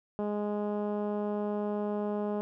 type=tone with low-pass filter; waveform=10% pulse; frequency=207.7 Hz; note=G#3; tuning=in tune; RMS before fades=-32 dBFS; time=0.19-2.41 s; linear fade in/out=0 ms; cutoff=590 Hz; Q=0.72; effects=none

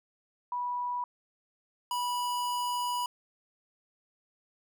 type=tone pair in turn; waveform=sine / square; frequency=979 / 979 Hz; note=B5 / B5; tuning=-15 / -15 cents; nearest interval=unison; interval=0 cents; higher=neither; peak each=-30 / -30 dBFS; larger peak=neither; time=0.52-1.04 / 1.91-3.06 s; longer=second; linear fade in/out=2 ms; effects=none

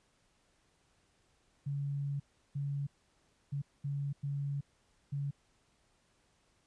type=tone bursts at uneven times; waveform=sine; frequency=141.3 Hz; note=C#3; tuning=34 cents sharp; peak=-33 dBFS; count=6; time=1.66-2.2 / 2.55-2.87 / 3.52-3.62 / 3.84-4.13 / 4.23-4.61 / 5.12-5.31 s; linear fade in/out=10 ms; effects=pink hiss -72 dBFS RMS until 6.66 s + resampled to 22050 Hz

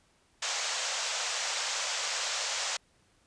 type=band-pass noise; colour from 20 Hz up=white; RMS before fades=-33 dBFS; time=0.42-2.77 s; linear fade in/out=5 ms; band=500 to 7500 Hz; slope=48 dB/octave; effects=pink hiss -67 dBFS RMS until 3.26 s + resampled to 22050 Hz

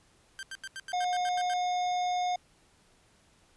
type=tone bursts; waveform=sawtooth; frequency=1568 Hz; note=G6; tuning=in tune; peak=-34 dBFS; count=10; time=0.39-1.536 s; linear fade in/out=0 ms; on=39 ms; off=84 ms
type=harmonic tone; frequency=721 Hz; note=F#5; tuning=45 cents flat; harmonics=1 / 3 / 5 / 7 / 9; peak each=-27 / -43 / -42 / -49 / -48 dBFS; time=0.93-2.36 s; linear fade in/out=5 ms
effects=pink hiss -64 dBFS RMS until 3.56 s + resampled to 24000 Hz

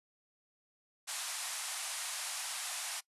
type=band-pass noise; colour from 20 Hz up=white; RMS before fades=-40 dBFS; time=1.07-3.01 s; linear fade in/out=20 ms; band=660 to 11000 Hz; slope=48 dB/octave; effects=noise-tail reverb RT60 0.1 s tail -21 dB re dry + resampled to 32000 Hz

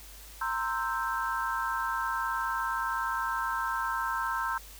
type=chord; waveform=sine; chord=C dominant seventh; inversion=third; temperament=equal with one note detuned; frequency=927 / 1046.5 / 1318.5 / 1568 Hz; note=Bb5 / C6 / E6 / G6; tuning=-10 / 0 / 0 / 0 cents; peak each=-34 dBFS; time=0.41-4.58 s; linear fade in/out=5 ms; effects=added 50 Hz sine -49 dBFS peak until 4.79 s + white hiss -50 dBFS RMS until 4.79 s

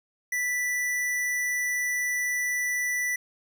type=tone; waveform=square; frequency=1974 Hz; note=B6; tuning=1 cent flat; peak=-26 dBFS; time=0.32-3.16 s; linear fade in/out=5 ms; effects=none

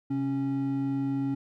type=tone pair together; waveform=triangle; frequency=132.3 / 275.2 Hz; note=C3 / C#4; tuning=+20 / -12 cents; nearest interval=octave + minor second; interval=1268 cents; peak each=-31 / -25 dBFS; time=0.1-1.35 s; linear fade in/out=10 ms; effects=none

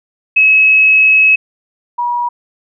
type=tone pair in turn; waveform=sine; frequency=2571 / 963 Hz; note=E7 / B5; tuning=-44 / -44 cents; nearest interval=octave + perfect fourth; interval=1700 cents; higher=first; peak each=-5 / -13 dBFS; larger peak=first; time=0.36-1.36 / 1.98-2.29 s; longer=first; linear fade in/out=10 ms; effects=none

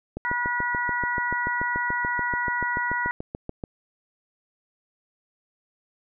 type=click train; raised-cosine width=2 ms; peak=-18 dBFS; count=25; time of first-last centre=0.17-3.638 s; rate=6.92 Hz
type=harmonic tone; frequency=484.8 Hz; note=B4; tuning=32 cents flat; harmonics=2 / 3 / 4; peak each=-28 / -28 / -28 dBFS; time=0.25-3.11 s; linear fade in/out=0 ms
effects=none

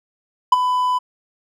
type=tone with ADSR envelope; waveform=triangle; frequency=1000 Hz; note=B5; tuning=21 cents sharp; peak=-3 dBFS; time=0.52-0.99 s; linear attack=6 ms; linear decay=23 ms; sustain=-11 dB; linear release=17 ms; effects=none

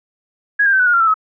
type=tone with pitch steps; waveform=sine; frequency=1661.2 / 1600.9 / 1542.8 / 1486.8 / 1432.9 / 1380.9 / 1330.7 / 1282.4 Hz; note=G#6 / G6 / G6 / F#6 / F6 / F6 / E6 / E6; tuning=0 / +36 / -28 / +8 / +44 / -20 / +16 / -48 cents; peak=-10 dBFS; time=0.59-1.142 s; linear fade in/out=10 ms; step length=69 ms; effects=none

